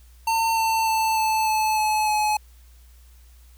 square tone with pitch steps, 904 / 894.6 / 885.4 / 876.2 / 867.2 / 858.2 / 849.3 Hz, A5 / A5 / A5 / A5 / A5 / A5 / G#5, +47 / +28 / +11 / -7 / -25 / -43 / +39 cents, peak -20 dBFS, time 0.27-2.37 s, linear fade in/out 5 ms, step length 300 ms, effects added 60 Hz sine -47 dBFS peak until 3.57 s + white hiss -59 dBFS RMS until 3.57 s

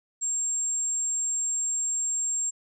sine tone, 7459 Hz, A#8, in tune, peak -25 dBFS, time 0.21-2.51 s, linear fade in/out 20 ms, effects none

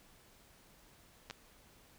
clicks, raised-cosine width 0.2 ms, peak -26 dBFS, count 2, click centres 1.3 / 1.309 s, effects pink hiss -63 dBFS RMS until 1.98 s

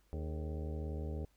harmonic tone with a mistuned harmonic, 77.3 Hz, D#2, 11 cents flat, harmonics 1 / 2 / 3 / 4 / 5 / 6 / 7 / 8 / 10, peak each -38 / -46 / -49 / -50 / -49 / -53 / -52 / -59 / -59 dBFS, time 0.13-1.25 s, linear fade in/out 0 ms, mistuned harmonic 5, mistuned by +110 cents, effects added 50 Hz sine -70 dBFS peak until 1.36 s + pink hiss -74 dBFS RMS until 1.36 s

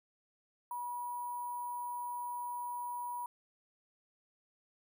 sine tone with sample-and-hold, 970 Hz, B5, 31 cents flat, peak -37 dBFS, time 0.71-3.26 s, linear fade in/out 2 ms, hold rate 11025 Hz, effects none

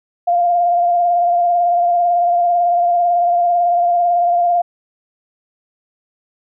sine tone with vibrato, 698.5 Hz, F5, in tune, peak -11 dBFS, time 0.27-4.62 s, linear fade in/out 10 ms, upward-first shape sine, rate 18 Hz, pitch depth 30 cents each way, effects none

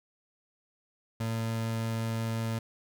30% pulse tone, 113.2 Hz, A2, 50 cents sharp, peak -27 dBFS, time 1.2-2.59 s, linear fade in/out 5 ms, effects none

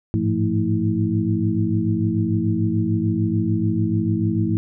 sine tone cluster, 103.3 / 110.1 / 173.3 / 223.6 / 324.6 Hz, G#2 / A2 / F3 / A3 / E4, -9 / +2 / -13 / +28 / -27 cents, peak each -24 dBFS, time 0.14-4.57 s, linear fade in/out 0 ms, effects none

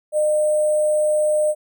sine tone with sample-and-hold, 608 Hz, D#5, 40 cents flat, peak -15 dBFS, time 0.12-1.55 s, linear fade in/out 50 ms, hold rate 8820 Hz, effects none

